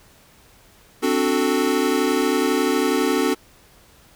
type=chord; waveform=square; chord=D dominant seventh; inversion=third; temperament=equal; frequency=261.6 / 293.7 / 370 / 440 Hz; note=C4 / D4 / F#4 / A4; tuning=0 / 0 / 0 / 0 cents; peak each=-24 dBFS; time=1.02-3.35 s; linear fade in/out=20 ms; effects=pink hiss -52 dBFS RMS until 4.15 s